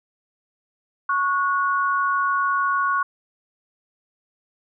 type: tone pair together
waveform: sine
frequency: 1107.5 / 1454 Hz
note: C#6 / F#6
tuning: -2 / -31 cents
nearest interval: perfect fourth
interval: 471 cents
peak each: -20 / -23 dBFS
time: 1.09-3.03 s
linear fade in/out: 5 ms
effects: none